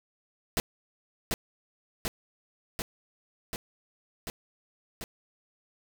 pink noise with echo, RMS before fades -27 dBFS, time 0.57-0.6 s, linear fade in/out 0 ms, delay 740 ms, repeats 6, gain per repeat -2 dB, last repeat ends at 5.04 s, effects none

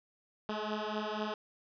10% pulse beating tone pair, 211 / 215.1 Hz, G#3 / A3, +28 / -39 cents, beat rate 4.1 Hz, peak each -29 dBFS, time 0.49-1.34 s, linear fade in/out 2 ms, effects resampled to 11025 Hz + 10-bit

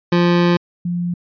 25% pulse / sine tone pair in turn, 174.2 / 174.89 Hz, F3 / F3, -4 / +3 cents, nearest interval unison, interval 7 cents, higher second, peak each -8 / -18 dBFS, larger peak first, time 0.12-0.57 / 0.85-1.14 s, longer first, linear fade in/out 5 ms, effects resampled to 11025 Hz

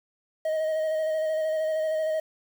triangle tone with vibrato, 629 Hz, D#5, 19 cents sharp, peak -22 dBFS, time 0.45-2.2 s, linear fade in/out 5 ms, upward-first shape square, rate 13 Hz, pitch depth 18 cents each way, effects 8-bit

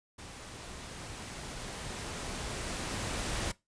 pink noise with level ramp, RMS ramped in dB -47 to -34 dBFS, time 0.18-3.52 s, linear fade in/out 10 ms, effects noise-tail reverb RT60 0.2 s tail -20 dB re dry + resampled to 22050 Hz

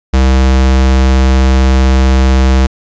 square tone, 65.41 Hz, C2, in tune, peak -6 dBFS, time 0.13-2.67 s, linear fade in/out 10 ms, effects resampled to 16000 Hz + 8-bit

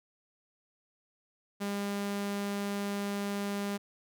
sawtooth tone, 201.6 Hz, G3, 49 cents sharp, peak -28 dBFS, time 1.6-3.78 s, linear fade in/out 20 ms, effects none

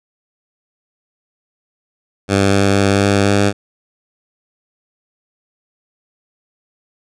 10% pulse tone with pitch steps, 98.4 / 99.03 / 99.66 / 100.29 / 100.93 Hz, G2 / G2 / G2 / G2 / G#2, +7 / +18 / +29 / +40 / -49 cents, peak -3 dBFS, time 2.28-3.53 s, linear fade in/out 50 ms, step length 250 ms, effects resampled to 22050 Hz

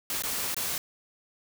white noise with dropouts, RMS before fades -31 dBFS, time 0.1-0.78 s, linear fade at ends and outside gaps 1 ms, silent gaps 0.222-0.236 / 0.545-0.566 s, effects none

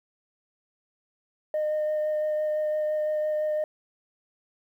sine tone with vibrato, 611 Hz, D#5, 32 cents flat, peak -22 dBFS, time 1.54-3.64 s, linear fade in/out 2 ms, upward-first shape sine, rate 5.9 Hz, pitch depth 10 cents each way, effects tanh soft clip ceiling -22 dBFS + 10-bit

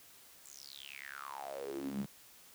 sawtooth tone with high-pass filter sweep, 69.3 Hz, C#2, in tune, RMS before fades -44 dBFS, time 0.45-2.06 s, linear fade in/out 5 ms, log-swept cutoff 7800 to 170 Hz, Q 10, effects white hiss -59 dBFS RMS until 2.54 s

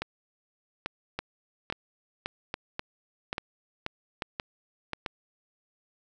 two click trains, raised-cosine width 0.3 ms, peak -15 / -15 dBFS, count 8 / 7, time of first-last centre 1.19-4.933 / 0.02-5.062 s, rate 1.87 / 1.19 Hz, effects none

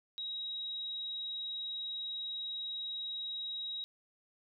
sine tone, 3820 Hz, A#7, 42 cents sharp, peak -37 dBFS, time 0.18-3.84 s, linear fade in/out 0 ms, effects none

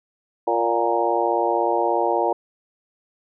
harmonic tone with a mistuned harmonic, 116.54 Hz, A#2, in tune, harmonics 3 / 4 / 5 / 6 / 7 / 8, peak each -25 / -25 / -25 / -25 / -25 / -25 dBFS, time 0.47-2.33 s, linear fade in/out 5 ms, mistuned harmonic 6, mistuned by +43 cents, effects none

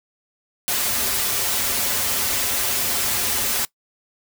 white noise with comb filter, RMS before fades -22 dBFS, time 0.68-3.65 s, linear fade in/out 0 ms, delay 6.3 ms, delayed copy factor -0.75, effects noise-tail reverb RT60 0.1 s tail -21 dB re dry

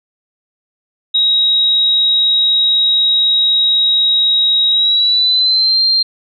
sine tone with pitch glide, 3809 to 4178 Hz, A#7 to C8, +37 to -3 cents, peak -9 dBFS, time 1.14-6.03 s, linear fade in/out 10 ms, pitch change +160 cents, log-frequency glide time 4.7-5.81 s, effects none

